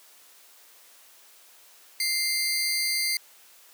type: tone pair together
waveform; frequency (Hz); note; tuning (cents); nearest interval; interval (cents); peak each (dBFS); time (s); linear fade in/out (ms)
sawtooth; 2093 / 4686; C7 / D8; 0 / -5; octave + major second; 1395; -24; 2-3.17; 2
effects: white hiss -54 dBFS RMS until 3.73 s + high-pass 400 Hz 12 dB/octave